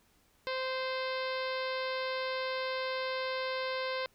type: harmonic tone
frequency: 520 Hz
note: C5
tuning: 11 cents flat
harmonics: 1 / 2 / 3 / 4 / 5 / 6 / 7 / 8 / 9 / 10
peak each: -35 / -39 / -42 / -42 / -46 / -48 / -47 / -46 / -49 / -53 dBFS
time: 0.47-4.06 s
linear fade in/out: 0 ms
effects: pink hiss -68 dBFS RMS until 4.14 s